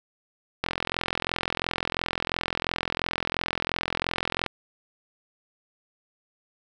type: click train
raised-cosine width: 0.3 ms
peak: -9 dBFS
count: 165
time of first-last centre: 0.64-4.463 s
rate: 42.9 Hz
effects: none